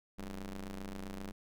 sawtooth ring-modulated tone, 95.2 Hz, F#2, 50 cents sharp, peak -34 dBFS, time 0.18-1.32 s, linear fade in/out 10 ms, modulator 109 Hz, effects none

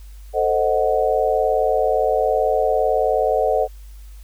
sine chord, A diminished seventh, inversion none, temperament equal with one note detuned, 444.1 / 523.3 / 622.3 / 740 Hz, A4 / C5 / Eb5 / Gb5, +16 / 0 / 0 / 0 cents, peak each -21 dBFS, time 0.33-3.68 s, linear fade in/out 50 ms, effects added 50 Hz sine -36 dBFS peak until 4.23 s + white hiss -54 dBFS RMS until 4.23 s

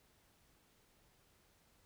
silence, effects pink hiss -71 dBFS RMS until 1.85 s

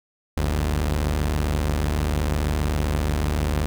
sawtooth tone pair together, 47.87 / 75 Hz, G1 / D2, -40 / +37 cents, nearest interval minor sixth, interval 777 cents, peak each -22 / -18 dBFS, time 0.37-3.66 s, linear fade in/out 0 ms, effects none

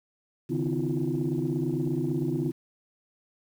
sine tone cluster, 138.4 / 155.1 / 256.1 / 322.5 / 351.4 Hz, C#3 / D#3 / C4 / E4 / F4, -2 / -5 / -37 / -38 / +11 cents, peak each -31 dBFS, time 0.49-2.52 s, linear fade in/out 20 ms, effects tanh soft clip ceiling -18 dBFS + 9-bit

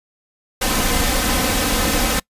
pink noise with comb filter, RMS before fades -18 dBFS, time 0.61-2.2 s, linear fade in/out 10 ms, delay 3.9 ms, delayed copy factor +0.65, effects noise-tail reverb RT60 0.1 s tail -25 dB re dry + resampled to 32000 Hz

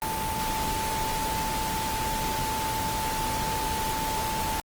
sine tone in noise, 880 Hz, A5, in tune, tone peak -29 dBFS, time 0.02-4.6 s, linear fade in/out 0 ms, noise pink, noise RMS -31 dBFS, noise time 0.02-4.6 s, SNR -1 dB, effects Opus 24 kbps

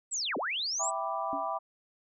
sine linear two-way sweep, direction down then up, 8150 to 207.7 to 8150 Hz, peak -30 dBFS, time 0.11-0.91 s, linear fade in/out 20 ms, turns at 0.37 s
sine chord, E minor seventh, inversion none, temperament equal, 659.3 / 784 / 987.8 / 1174.7 Hz, E5 / G5 / B5 / D6, 0 / 0 / 0 / 0 cents, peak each -36 dBFS, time 0.79-1.59 s, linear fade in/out 20 ms
sine tone with exponential decay, 281.2 Hz, C#4, 25 cents sharp, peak -33 dBFS, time 1.33-1.51 s, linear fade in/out 0 ms, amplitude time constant 39 ms
effects none

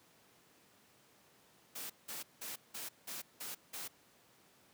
white noise bursts, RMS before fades -44 dBFS, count 7, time 1.75-3.88 s, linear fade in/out 10 ms, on 150 ms, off 180 ms, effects pink hiss -66 dBFS RMS until 4.73 s + high-pass 150 Hz 12 dB/octave

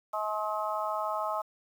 harmonic tone, 212.8 Hz, G#3, 42 cents sharp, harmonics 3 / 4 / 5 / 6, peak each -34 / -35 / -35 / -35 dBFS, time 0.13-1.42 s, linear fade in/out 10 ms, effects 9-bit

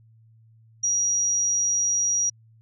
sine tone, 5750 Hz, F8, 50 cents sharp, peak -20 dBFS, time 0.83-2.3 s, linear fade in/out 10 ms, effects added 112 Hz sine -52 dBFS peak until 2.61 s

